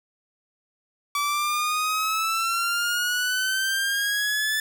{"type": "exponential sweep", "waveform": "sawtooth", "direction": "up", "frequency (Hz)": [1148, 1751], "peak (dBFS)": -19, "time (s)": [1.15, 4.6], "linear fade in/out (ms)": 2, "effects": []}